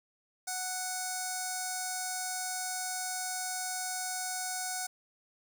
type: tone with notch filter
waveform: 5% pulse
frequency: 740 Hz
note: F#5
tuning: in tune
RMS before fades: -36 dBFS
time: 0.47-4.87 s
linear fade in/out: 10 ms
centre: 3000 Hz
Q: 0.53
effects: none